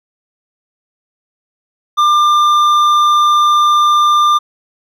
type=tone with hard clipping; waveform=sine; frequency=1195 Hz; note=D6; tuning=30 cents sharp; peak=-9 dBFS; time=1.97-4.39 s; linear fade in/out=20 ms; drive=7 dB; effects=none